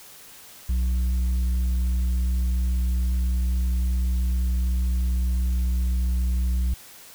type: tone with tanh clipping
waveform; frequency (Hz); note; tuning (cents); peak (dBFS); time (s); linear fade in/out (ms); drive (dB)
sine; 61.74; B1; 0; -21; 0.69-6.74; 5; 5
effects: white hiss -46 dBFS RMS until 7.14 s